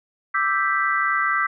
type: chord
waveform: sine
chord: E minor seventh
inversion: third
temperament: equal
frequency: 1174.7 / 1318.5 / 1568 / 1975.5 Hz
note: D6 / E6 / G6 / B6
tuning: 0 / 0 / 0 / 0 cents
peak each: -24 dBFS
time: 0.34-1.47 s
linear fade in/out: 10 ms
effects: none